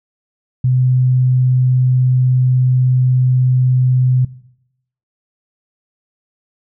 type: tone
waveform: sine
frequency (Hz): 127.4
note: C3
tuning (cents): -46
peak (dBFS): -10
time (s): 0.64-4.25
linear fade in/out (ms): 5
effects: noise-tail reverb RT60 0.8 s tail -19 dB re dry